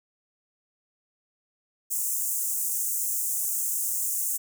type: high-pass noise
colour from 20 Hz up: pink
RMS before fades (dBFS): -28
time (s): 1.9-4.38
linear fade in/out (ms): 20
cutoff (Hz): 6800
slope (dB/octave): 48
effects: none